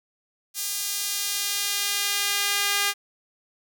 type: tone with high-pass filter sweep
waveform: sawtooth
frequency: 404.3 Hz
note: G#4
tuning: 46 cents flat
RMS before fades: -26 dBFS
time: 0.54-2.94 s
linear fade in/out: 50 ms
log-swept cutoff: 6200 to 1800 Hz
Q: 0.74
effects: none